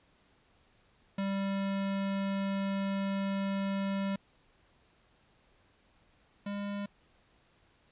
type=tone pair in turn; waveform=square; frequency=196 / 202.1 Hz; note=G3 / G#3; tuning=0 / -47 cents; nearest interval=minor second; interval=53 cents; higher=second; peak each=-31 / -35 dBFS; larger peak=first; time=1.18-4.16 / 6.46-6.86 s; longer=first; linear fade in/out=5 ms; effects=pink hiss -67 dBFS RMS until 7.91 s + resampled to 8000 Hz